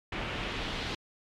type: noise with low-pass filter sweep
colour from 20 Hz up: pink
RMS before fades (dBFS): -35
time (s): 0.12-0.95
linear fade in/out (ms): 5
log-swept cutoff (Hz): 2600 to 3900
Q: 1.8
effects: MP3 96 kbps